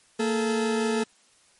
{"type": "tone pair together", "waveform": "40% pulse", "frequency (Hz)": [228.9, 432.1], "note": ["A#3", "A4"], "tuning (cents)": [-31, -31], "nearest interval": "major seventh", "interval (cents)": 1100, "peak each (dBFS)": -25, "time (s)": [0.19, 1.04], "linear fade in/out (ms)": 10, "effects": ["white hiss -60 dBFS RMS until 1.59 s", "MP3 48 kbps"]}